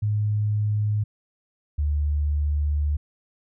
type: tone pair in turn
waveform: sine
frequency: 105.3 / 73.73 Hz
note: G#2 / D2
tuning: +24 / +7 cents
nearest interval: tritone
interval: 617 cents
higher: first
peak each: -20 dBFS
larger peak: neither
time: 0.02-1.04 / 1.78-2.97 s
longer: second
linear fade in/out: 10 ms
effects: none